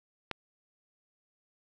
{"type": "click", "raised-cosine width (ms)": 0.3, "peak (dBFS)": -17, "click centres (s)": 0.313, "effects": []}